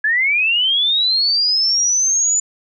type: linear sweep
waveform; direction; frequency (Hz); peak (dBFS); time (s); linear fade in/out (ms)
sine; up; 1677 to 7020; -13; 0.04-2.4; 5
effects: none